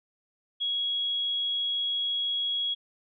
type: tone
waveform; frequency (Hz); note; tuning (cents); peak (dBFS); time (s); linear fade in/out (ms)
sine; 3322; G#7; 0; -26; 0.6-2.75; 20
effects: none